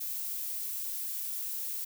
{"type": "noise", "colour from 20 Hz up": "violet", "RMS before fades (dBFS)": -36, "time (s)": [0, 1.85], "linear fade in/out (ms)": 10, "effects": []}